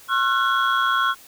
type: tone cluster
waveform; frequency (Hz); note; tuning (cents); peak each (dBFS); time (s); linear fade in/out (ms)
sine; 1080 / 1361 / 1482 / 3326; C#6 / F6 / F#6 / G#7; -45 / -45 / +2 / +2; -21 / -21 / -22 / -27; 0.08-1.15; 50
effects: tanh soft clip ceiling -10 dBFS + white hiss -47 dBFS RMS until 1.27 s